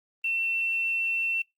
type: tone with quantisation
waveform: sine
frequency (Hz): 2697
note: E7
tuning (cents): +39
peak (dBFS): -25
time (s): 0.24-1.42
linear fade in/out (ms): 5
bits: 9
effects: noise-tail reverb RT60 0.2 s tail -25 dB re dry + Opus 32 kbps